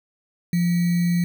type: tone with sample-and-hold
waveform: sine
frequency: 173.7 Hz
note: F3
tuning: 9 cents flat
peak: -17 dBFS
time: 0.53-1.24 s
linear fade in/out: 2 ms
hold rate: 2100 Hz
effects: none